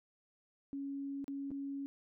sine tone with dropouts, 277.7 Hz, C#4, 3 cents sharp, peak -38 dBFS, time 0.73-1.86 s, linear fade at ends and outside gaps 0 ms, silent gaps 1.243-1.28 / 1.506-1.515 s, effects none

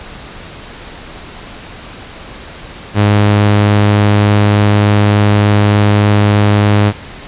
sawtooth tone, 103.4 Hz, G#2, 7 cents flat, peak -3 dBFS, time 2.94-6.93 s, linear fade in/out 50 ms, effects pink hiss -31 dBFS RMS until 7.27 s + resampled to 8000 Hz

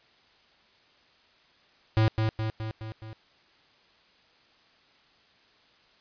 square tone with echo, 110 Hz, A2, in tune, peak -20 dBFS, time 1.97-2.08 s, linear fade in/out 0 ms, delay 210 ms, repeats 5, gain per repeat -4 dB, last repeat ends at 3.13 s, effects white hiss -61 dBFS RMS until 6 s + resampled to 11025 Hz

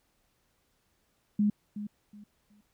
sine tone with echo, 207.7 Hz, G#3, in tune, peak -22 dBFS, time 1.39-1.5 s, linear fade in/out 5 ms, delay 370 ms, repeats 3, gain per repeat -12 dB, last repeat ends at 2.61 s, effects pink hiss -73 dBFS RMS until 2.73 s

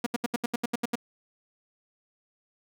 sawtooth tone bursts, 238.2 Hz, A#3, 38 cents sharp, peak -21 dBFS, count 10, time 0.04-0.955 s, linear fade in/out 5 ms, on 24 ms, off 75 ms, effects none

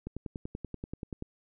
click train, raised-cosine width 3 ms, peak -24 dBFS, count 13, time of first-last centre 0.07-1.224 s, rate 10.4 Hz, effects none

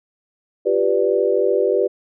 sine chord, G dominant seventh, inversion third, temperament equal, 349.2 / 392 / 493.9 / 587.3 Hz, F4 / G4 / B4 / D5, 0 / 0 / 0 / 0 cents, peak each -24 / -18 / -19 / -22 dBFS, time 0.65-1.88 s, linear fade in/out 20 ms, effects none

